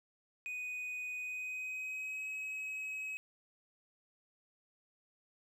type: tone with pitch glide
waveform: triangle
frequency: 2489 to 2552 Hz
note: D#7 to D#7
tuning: 0 to +43 cents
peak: -37 dBFS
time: 0.46-3.17 s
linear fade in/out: 0 ms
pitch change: +43 cents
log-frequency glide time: 1.18-2.28 s
effects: none